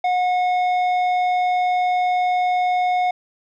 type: tone with tanh clipping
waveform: triangle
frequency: 726 Hz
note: F#5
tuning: 33 cents flat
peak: -18 dBFS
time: 0.04-3.11 s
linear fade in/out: 5 ms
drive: 13 dB
effects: none